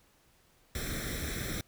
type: noise with comb filter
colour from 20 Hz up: pink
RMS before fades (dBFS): -36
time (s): 0.75-1.61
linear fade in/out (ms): 2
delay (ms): 0.53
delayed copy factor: +0.8
effects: pink hiss -66 dBFS RMS until 1.67 s